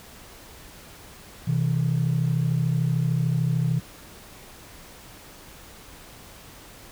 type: tone pair together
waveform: sine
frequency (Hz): 127.7 / 161.1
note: C3 / E3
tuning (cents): -42 / -39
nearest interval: major third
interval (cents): 403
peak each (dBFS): -22 / -22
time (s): 1.47-3.8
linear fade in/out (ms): 10
effects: tanh soft clip ceiling -15 dBFS + pink hiss -46 dBFS RMS until 6.91 s